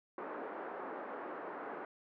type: band-pass noise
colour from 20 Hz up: pink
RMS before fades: -44 dBFS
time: 0.18-1.85 s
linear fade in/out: 2 ms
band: 310 to 1500 Hz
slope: 24 dB/octave
effects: none

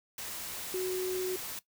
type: tone in noise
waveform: sine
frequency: 370 Hz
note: F#4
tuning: in tune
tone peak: -30 dBFS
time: 0.74-1.36 s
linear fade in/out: 2 ms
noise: white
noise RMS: -40 dBFS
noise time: 0.18-1.59 s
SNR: +7 dB
effects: noise-tail reverb RT60 0.1 s tail -17 dB re dry

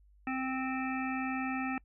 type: harmonic tone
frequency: 261.6 Hz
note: C4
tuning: in tune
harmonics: 1 / 3 / 5 / 7 / 9 / 10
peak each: -34 / -39 / -41 / -42 / -44 / -44 dBFS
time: 0.27-1.78 s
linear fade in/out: 2 ms
effects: noise-tail reverb RT60 0.1 s tail -26 dB re dry + added 50 Hz sine -59 dBFS peak until 1.84 s

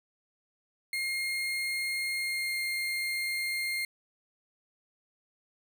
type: tone with pitch glide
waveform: 35% pulse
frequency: 2133 to 2118 Hz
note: C7 to C7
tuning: +33 to +21 cents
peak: -28 dBFS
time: 0.93-3.85 s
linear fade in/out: 2 ms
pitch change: -12 cents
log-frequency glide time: 2.15-2.6 s
effects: none

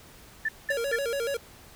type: tone bursts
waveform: sine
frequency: 1764 Hz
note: A6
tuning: 4 cents sharp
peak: -24 dBFS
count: 3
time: 0.45-0.961 s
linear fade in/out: 5 ms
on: 37 ms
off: 200 ms
type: tone with vibrato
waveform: square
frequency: 510 Hz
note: C5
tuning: 44 cents flat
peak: -28 dBFS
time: 0.7-1.37 s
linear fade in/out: 5 ms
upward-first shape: square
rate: 7 Hz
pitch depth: 160 cents each way
effects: pink hiss -51 dBFS RMS until 1.75 s

